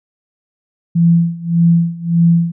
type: tone with tremolo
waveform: sine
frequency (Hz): 168.9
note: E3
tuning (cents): +42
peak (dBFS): -6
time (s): 0.95-2.52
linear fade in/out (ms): 10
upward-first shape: sine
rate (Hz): 1.7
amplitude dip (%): 90
effects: none